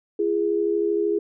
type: tone pair together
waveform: sine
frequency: 339.9 / 412.8 Hz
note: F4 / G#4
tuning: -47 / -10 cents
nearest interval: minor third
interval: 337 cents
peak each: -24 / -21 dBFS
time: 0.19-1.19 s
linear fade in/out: 5 ms
effects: none